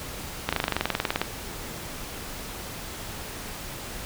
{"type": "slowing click train", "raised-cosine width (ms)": 0.3, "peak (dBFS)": -7, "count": 17, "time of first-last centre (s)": [0.49, 1.216], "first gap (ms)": 36, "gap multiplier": 1.03, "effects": ["pink hiss -37 dBFS RMS until 4.05 s"]}